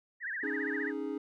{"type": "tone with vibrato", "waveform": "sine", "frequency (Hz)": 1760, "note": "A6", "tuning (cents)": 0, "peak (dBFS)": -34, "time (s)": [0.2, 0.93], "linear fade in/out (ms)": 50, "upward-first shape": "triangle", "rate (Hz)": 15, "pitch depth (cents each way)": 230}
{"type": "chord", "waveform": "triangle", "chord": "C# suspended second", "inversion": "none", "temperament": "equal", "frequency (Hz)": [277.2, 311.1, 415.3], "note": ["C#4", "D#4", "G#4"], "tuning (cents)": [0, 0, 0], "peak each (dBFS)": -36, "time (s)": [0.43, 1.18], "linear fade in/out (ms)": 5}
{"effects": []}